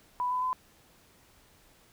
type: tone with pitch steps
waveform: sine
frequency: 990 / 1003.2 / 1016.7 Hz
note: B5 / B5 / B5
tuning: +4 / +27 / +50 cents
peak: -27 dBFS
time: 0.2-0.53 s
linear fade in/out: 0 ms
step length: 110 ms
effects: pink hiss -61 dBFS RMS until 1.92 s